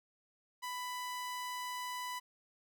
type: tone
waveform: sawtooth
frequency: 994 Hz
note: B5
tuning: 11 cents sharp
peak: -35 dBFS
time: 0.62-2.2 s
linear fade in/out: 20 ms
effects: none